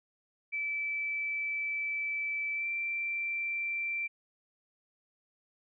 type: tone with pitch glide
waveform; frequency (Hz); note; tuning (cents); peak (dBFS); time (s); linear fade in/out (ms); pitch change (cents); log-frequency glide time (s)
sine; 2315 to 2349; D7 to D7; -25 to 0; -31; 0.52-4.08; 20; +25; 2.54-2.67
effects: none